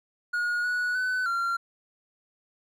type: tone with pitch steps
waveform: triangle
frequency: 1442 / 1468 / 1505 / 1378 Hz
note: F#6 / F#6 / F#6 / F6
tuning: -45 / -14 / +29 / -24 cents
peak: -23 dBFS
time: 0.33-1.57 s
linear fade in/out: 10 ms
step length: 310 ms
effects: none